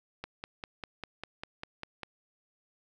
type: click train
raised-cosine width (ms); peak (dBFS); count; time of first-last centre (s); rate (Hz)
0.3; -22; 10; 0.24-2.033; 5.02
effects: none